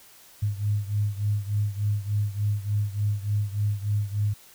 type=beating tone pair; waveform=sine; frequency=102.5 / 105.9 Hz; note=G#2 / G#2; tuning=-22 / +34 cents; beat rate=3.4 Hz; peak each=-25 / -28 dBFS; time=0.42-4.34 s; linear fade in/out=10 ms; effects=white hiss -52 dBFS RMS until 4.54 s